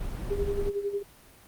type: noise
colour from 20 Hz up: brown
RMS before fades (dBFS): -32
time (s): 0-0.7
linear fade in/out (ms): 10
type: tone with tremolo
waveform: sine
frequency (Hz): 403.2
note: G4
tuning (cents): +49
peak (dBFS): -25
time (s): 0.3-1.03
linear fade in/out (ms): 10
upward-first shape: sine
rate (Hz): 11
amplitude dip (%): 70
effects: pink hiss -54 dBFS RMS until 1.47 s + Opus 32 kbps